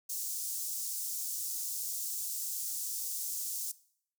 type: high-pass noise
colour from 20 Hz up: pink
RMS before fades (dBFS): -37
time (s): 0.09-3.72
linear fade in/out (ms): 10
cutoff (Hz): 6200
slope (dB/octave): 24
effects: noise-tail reverb RT60 0.6 s tail -19 dB re dry